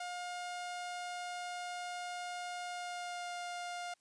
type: tone with pitch glide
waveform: sawtooth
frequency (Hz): 712 to 705.9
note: F5 to F5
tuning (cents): +33 to +18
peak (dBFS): -36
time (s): 0-3.94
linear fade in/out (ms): 5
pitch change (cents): -15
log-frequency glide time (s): 2.68-3.33
effects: white hiss -75 dBFS RMS until 4 s + resampled to 22050 Hz